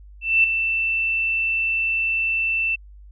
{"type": "tone with ADSR envelope", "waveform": "sine", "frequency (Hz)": 2670, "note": "E7", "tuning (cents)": 22, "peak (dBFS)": -11, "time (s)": [0.21, 2.76], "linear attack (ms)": 230, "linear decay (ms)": 3, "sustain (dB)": -8, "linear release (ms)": 13, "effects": ["added 50 Hz sine -41 dBFS peak until 3.11 s"]}